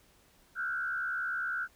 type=tone with frequency modulation; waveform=sine; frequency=1470 Hz; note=F#6; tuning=12 cents flat; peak=-31 dBFS; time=0.55-1.68 s; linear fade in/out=50 ms; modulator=70.4 Hz; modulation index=1.3; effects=pink hiss -64 dBFS RMS until 1.75 s